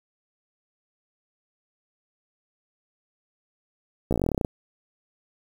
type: slowing click train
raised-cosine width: 2 ms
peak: -11 dBFS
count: 15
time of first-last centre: 4.11-4.448 s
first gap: 15 ms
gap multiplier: 1.07
effects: 7-bit